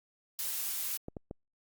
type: noise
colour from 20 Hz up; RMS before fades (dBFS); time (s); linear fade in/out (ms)
blue; -35; 0.39-0.97; 0
type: clicks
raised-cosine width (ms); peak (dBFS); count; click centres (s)
2; -26; 3; 1.084 / 1.168 / 1.311
effects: Opus 48 kbps